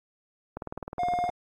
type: click train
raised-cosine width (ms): 1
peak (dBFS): -21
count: 15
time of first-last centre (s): 0.57-1.292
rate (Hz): 19.4
type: tone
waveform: triangle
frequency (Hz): 712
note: F5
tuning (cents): +33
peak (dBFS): -23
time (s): 0.99-1.3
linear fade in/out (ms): 2
effects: AAC 32 kbps